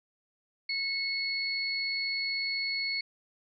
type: tone pair together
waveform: sine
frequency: 2194 / 4388 Hz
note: C#7 / C#8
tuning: -18 / -18 cents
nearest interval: octave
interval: 1200 cents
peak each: -32 / -32 dBFS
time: 0.69-3.01 s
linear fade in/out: 5 ms
effects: none